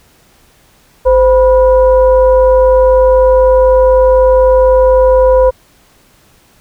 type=tone with frequency modulation; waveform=sine; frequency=516 Hz; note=C5; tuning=24 cents flat; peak=-4 dBFS; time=1.05-5.51 s; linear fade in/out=20 ms; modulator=464 Hz; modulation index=0.58; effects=pink hiss -48 dBFS RMS until 6.6 s